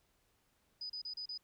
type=tone bursts; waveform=sine; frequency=4978 Hz; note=D#8; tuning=in tune; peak=-40 dBFS; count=5; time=0.81-1.377 s; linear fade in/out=5 ms; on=87 ms; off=33 ms; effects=pink hiss -75 dBFS RMS until 1.43 s